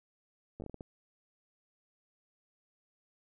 slowing click train, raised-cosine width 2 ms, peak -30 dBFS, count 8, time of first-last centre 0.6-0.808 s, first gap 9 ms, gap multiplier 1.39, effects none

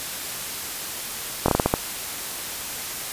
slowing click train, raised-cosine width 1 ms, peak -3 dBFS, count 7, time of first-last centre 1.46-1.739 s, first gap 23 ms, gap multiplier 1.28, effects white hiss -31 dBFS RMS until 3.12 s + resampled to 32000 Hz

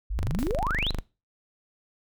sine exponential sweep, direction up, 42.1 to 4269 Hz, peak -26 dBFS, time 0.1-0.91 s, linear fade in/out 10 ms
sawtooth tone, 25.12 Hz, G0, 43 cents sharp, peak -24 dBFS, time 0.17-1.01 s, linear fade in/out 10 ms
white noise with exponential decay, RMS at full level -41 dBFS, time 0.39-0.62 s, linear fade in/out 0 ms, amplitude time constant 50 ms
effects noise-tail reverb RT60 0.3 s tail -22 dB re dry

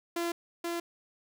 sawtooth tone with echo, 341.2 Hz, F4, 40 cents flat, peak -26 dBFS, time 0.16-0.32 s, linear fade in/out 5 ms, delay 480 ms, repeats 1, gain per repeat -2 dB, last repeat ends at 0.8 s, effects none

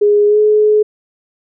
sine tone with pitch glide, 413.9 to 424.6 Hz, G#4 to G#4, -6 to +38 cents, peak -7 dBFS, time 0.01-0.83 s, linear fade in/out 10 ms, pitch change +44 cents, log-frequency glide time 0.27-0.39 s, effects none

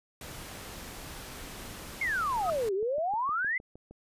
pink noise, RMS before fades -43 dBFS, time 0.21-2.69 s, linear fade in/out 2 ms
sine exponential two-way sweep, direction down then up, 2217 to 370.4 to 2094 Hz, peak -27 dBFS, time 2.01-3.58 s, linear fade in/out 5 ms, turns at 2.74 s
click train, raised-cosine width 2 ms, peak -35 dBFS, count 12, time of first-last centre 2.21-3.91 s, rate 6.47 Hz
sine tone with exponential growth, 1265 Hz, D#6, 28 cents sharp, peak -26 dBFS, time 2.38-2.5 s, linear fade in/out 2 ms, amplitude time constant 25 ms
effects resampled to 32000 Hz

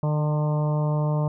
harmonic tone with a mistuned harmonic, 150.5 Hz, D3, 43 cents sharp, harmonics 1 / 2 / 3 / 4 / 5 / 6 / 7 / 8, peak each -21 / -36 / -35 / -31 / -41 / -36 / -38 / -47 dBFS, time 0.03-1.28 s, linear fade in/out 2 ms, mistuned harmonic 5, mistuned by +19 cents, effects none

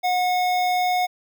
square tone with notch filter, 727 Hz, F#5, 31 cents flat, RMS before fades -21 dBFS, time 0.03-1.07 s, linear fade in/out 20 ms, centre 8800 Hz, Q 1.1, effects none

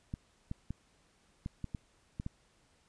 clicks, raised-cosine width 5 ms, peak -25 dBFS, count 8, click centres 0.139 / 0.514 / 0.706 / 1.461 / 1.643 / 1.748 / 2.199 / 2.264 s, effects pink hiss -69 dBFS RMS until 2.88 s + resampled to 22050 Hz

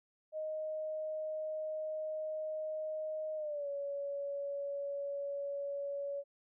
sine tone with pitch glide, 622.3 to 564.1 Hz, D#5 to C#5, 0 to +30 cents, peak -36 dBFS, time 0.32-6.24 s, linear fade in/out 50 ms, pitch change -170 cents, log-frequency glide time 3.36-3.68 s, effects none

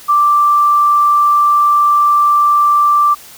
sine tone, 1174.7 Hz, D6, in tune, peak -7 dBFS, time 0.08-3.15 s, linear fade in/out 20 ms, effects white hiss -37 dBFS RMS until 3.37 s

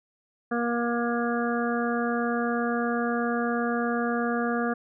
harmonic tone, 237 Hz, A#3, 29 cents sharp, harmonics 1 / 2 / 3 / 5 / 6 / 7, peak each -27 / -30 / -32 / -34 / -35 / -35 dBFS, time 0.51-4.74 s, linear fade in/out 10 ms, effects none

